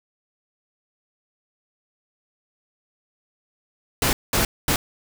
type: noise bursts at uneven times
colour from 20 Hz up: pink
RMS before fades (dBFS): -20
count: 3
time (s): 4.02-4.13 / 4.33-4.45 / 4.68-4.76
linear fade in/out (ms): 2
effects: none